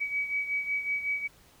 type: beating tone pair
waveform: sine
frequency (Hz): 2273 / 2278.4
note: C#7 / C#7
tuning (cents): +43 / +47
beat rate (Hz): 5.4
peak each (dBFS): -29 / -35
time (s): 0-1.28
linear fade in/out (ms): 20
effects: pink hiss -59 dBFS RMS until 1.6 s